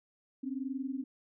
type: tone pair together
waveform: sine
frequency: 258.9 / 280 Hz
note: C4 / C#4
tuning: -18 / +18 cents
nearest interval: minor second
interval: 136 cents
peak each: -36 / -38 dBFS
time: 0.43-1.04 s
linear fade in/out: 10 ms
effects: none